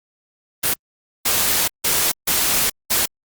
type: noise bursts at uneven times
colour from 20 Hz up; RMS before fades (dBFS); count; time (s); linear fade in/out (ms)
white; -18; 5; 0.63-0.74 / 1.25-1.68 / 1.84-2.12 / 2.27-2.7 / 2.9-3.06; 10
effects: Opus 32 kbps